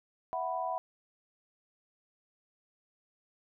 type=chord; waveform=sine; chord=E suspended second; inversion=none; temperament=equal; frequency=659.3 / 740 / 987.8 Hz; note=E5 / F#5 / B5; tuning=0 / 0 / 0 cents; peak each=-37 / -35 / -36 dBFS; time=0.33-0.78 s; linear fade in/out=0 ms; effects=none